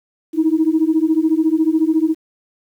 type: beating tone pair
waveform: sine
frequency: 311.1 / 325.1 Hz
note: D#4 / E4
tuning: 0 / -24 cents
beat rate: 14 Hz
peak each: -15 dBFS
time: 0.33-2.15 s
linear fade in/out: 50 ms
effects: tanh soft clip ceiling -5 dBFS + 8-bit